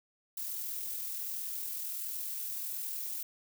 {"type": "noise with amplitude modulation", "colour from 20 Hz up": "violet", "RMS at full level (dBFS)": -37, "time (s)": [0.37, 3.23], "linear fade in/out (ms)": 5, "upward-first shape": "sine", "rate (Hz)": 41.4, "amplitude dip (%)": 25, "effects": []}